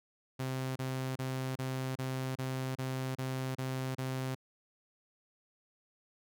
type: tone bursts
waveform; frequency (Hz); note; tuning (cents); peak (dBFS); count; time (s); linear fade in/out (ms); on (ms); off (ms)
sawtooth; 130.81; C3; 0; -30; 10; 0.39-4.351; 10; 370; 29
effects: none